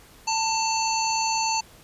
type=harmonic tone with a mistuned harmonic; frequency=891 Hz; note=A5; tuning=22 cents sharp; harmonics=1 / 3 / 5 / 7 / 8; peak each=-24 / -31 / -29 / -31 / -34 dBFS; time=0.27-1.61 s; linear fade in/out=10 ms; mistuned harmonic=8; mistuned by=-15 cents; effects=pink hiss -51 dBFS RMS until 1.83 s + resampled to 32000 Hz